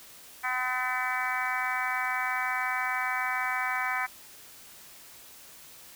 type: harmonic tone with a mistuned harmonic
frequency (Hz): 253.6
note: B3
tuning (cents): +46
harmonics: 3 / 4 / 5 / 6 / 7 / 8 / 9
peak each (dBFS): -35 / -35 / -35 / -35 / -35 / -35 / -35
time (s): 0.43-4.07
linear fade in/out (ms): 20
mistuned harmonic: 8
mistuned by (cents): -15
effects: white hiss -50 dBFS RMS until 5.95 s